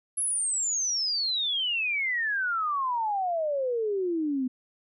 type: exponential sweep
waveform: sine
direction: down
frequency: 11070 to 249.1 Hz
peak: -25 dBFS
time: 0.17-4.48 s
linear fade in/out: 10 ms
effects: none